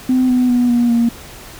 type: tone with pitch steps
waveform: sine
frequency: 255.8 / 250.2 / 244.8 / 239.5 / 234.3 Hz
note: C4 / B3 / B3 / A#3 / A#3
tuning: -39 / +23 / -15 / +47 / +9 cents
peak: -9 dBFS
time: 0.09-1.09 s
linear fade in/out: 5 ms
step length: 200 ms
effects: tanh soft clip ceiling -7 dBFS + pink hiss -36 dBFS RMS until 1.59 s